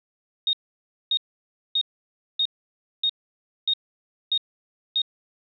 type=tone bursts; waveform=sine; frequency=3716 Hz; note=A#7; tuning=6 cents flat; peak=-19 dBFS; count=8; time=0.47-5.018 s; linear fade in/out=2 ms; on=61 ms; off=580 ms; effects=none